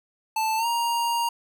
square tone with pitch glide, 880 to 937.7 Hz, A5 to A#5, 0 to +10 cents, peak -23 dBFS, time 0.36-1.29 s, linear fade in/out 5 ms, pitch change +110 cents, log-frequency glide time 0.57-0.66 s, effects none

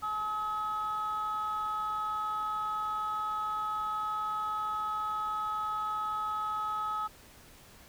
sine tone pair together, 853 / 1278.1 Hz, G#5 / D#6, +46 / +46 cents, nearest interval perfect fifth, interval 700 cents, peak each -36 / -30 dBFS, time 0.02-7.08 s, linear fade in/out 20 ms, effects tanh soft clip ceiling -27 dBFS + pink hiss -55 dBFS RMS until 7.88 s

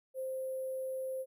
sine tone with sample-and-hold, 523.3 Hz, C5, in tune, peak -35 dBFS, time 0.14-1.26 s, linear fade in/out 50 ms, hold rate 11025 Hz, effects none

